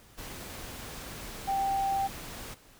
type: tone in noise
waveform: sine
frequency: 784 Hz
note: G5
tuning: in tune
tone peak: -26 dBFS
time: 1.47-2.08 s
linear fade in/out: 20 ms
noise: pink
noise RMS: -42 dBFS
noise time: 0.17-2.55 s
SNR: +13 dB
effects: pink hiss -57 dBFS RMS until 2.79 s